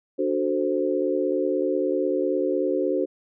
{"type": "chord", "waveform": "sine", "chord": "D dominant seventh", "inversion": "none", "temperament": "equal", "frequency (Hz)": [293.7, 370, 440, 523.3], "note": ["D4", "F#4", "A4", "C5"], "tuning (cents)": [0, 0, 0, 0], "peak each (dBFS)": [-27, -25, -29, -26], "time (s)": [0.18, 3.06], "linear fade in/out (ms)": 20, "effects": []}